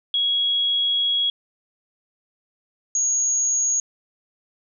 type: tone pair in turn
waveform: sine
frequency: 3322 / 6644 Hz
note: G#7 / G#8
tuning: 0 / 0 cents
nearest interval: octave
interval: 1200 cents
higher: second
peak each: -18 / -18 dBFS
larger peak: neither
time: 0.14-1.3 / 2.95-3.8 s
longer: first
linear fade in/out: 2 ms
effects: none